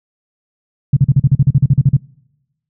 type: tone bursts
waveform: sine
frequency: 137.1 Hz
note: C#3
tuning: 19 cents flat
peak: -5 dBFS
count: 14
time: 0.93-1.968 s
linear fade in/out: 5 ms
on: 37 ms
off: 40 ms
effects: noise-tail reverb RT60 1.0 s tail -26 dB re dry